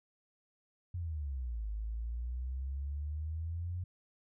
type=exponential two-way sweep; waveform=sine; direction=down then up; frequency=90.6 to 51.91 to 90.6 Hz; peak=-35 dBFS; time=0.94-3.84 s; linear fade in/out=5 ms; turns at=1.68 s; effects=none